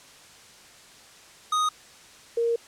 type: tone pair in turn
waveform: square / sine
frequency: 1244.5 / 466.2 Hz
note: D#6 / A#4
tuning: 0 / 0 cents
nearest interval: octave + perfect fourth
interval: 1700 cents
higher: first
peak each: -22 / -21 dBFS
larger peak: second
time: 1.52-1.69 / 2.37-2.56 s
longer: second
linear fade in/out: 5 ms
effects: white hiss -50 dBFS RMS until 2.67 s + low-pass 8000 Hz 12 dB/octave